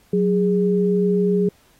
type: tone pair together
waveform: sine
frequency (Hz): 183.92 / 411.7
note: F#3 / G#4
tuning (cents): -10 / -15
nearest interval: octave + major second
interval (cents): 1395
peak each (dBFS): -18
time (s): 0.13-1.49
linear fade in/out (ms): 5
effects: pink hiss -57 dBFS RMS until 1.79 s + AAC 48 kbps